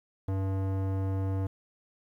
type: tone with low-pass filter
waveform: square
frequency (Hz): 96.1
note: G2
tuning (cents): -34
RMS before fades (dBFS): -30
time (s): 0.28-1.47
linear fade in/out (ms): 5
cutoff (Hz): 870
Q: 0.68
effects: 10-bit